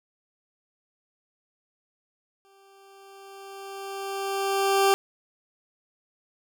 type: tone with exponential growth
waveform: 20% pulse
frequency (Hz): 392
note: G4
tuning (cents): 0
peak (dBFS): -12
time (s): 2.45-4.94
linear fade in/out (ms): 0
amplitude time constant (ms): 540
effects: none